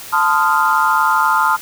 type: chord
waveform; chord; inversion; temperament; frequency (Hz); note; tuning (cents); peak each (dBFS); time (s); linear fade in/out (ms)
sine; F dominant seventh; first; equal with one note detuned; 880 / 1027.9 / 1244.5 / 1396.9; A5 / C6 / Eb6 / F6; 0 / -31 / 0 / 0; -17; 0.12-1.57; 20
effects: white hiss -33 dBFS RMS until 1.61 s